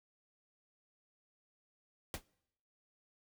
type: noise with exponential decay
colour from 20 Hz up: pink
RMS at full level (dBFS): -35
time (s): 2.14-2.23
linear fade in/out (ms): 1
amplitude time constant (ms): 19
effects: noise-tail reverb RT60 0.8 s tail -24 dB re dry